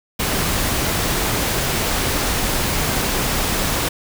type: noise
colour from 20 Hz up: pink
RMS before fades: -20 dBFS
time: 0.19-3.89 s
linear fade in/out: 10 ms
effects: none